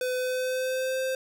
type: tone with pitch glide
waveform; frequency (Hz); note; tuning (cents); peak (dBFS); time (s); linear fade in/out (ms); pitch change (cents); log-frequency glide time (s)
square; 505 to 522.5; B4 to C5; +39 to -2; -27; 0.01-1.15; 2; +59; 0.16-1
effects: none